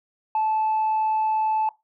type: tone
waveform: sine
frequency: 871 Hz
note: A5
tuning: 18 cents flat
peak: -18 dBFS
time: 0.35-1.69 s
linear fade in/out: 2 ms
effects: noise-tail reverb RT60 0.2 s tail -20 dB re dry + tanh soft clip ceiling -17 dBFS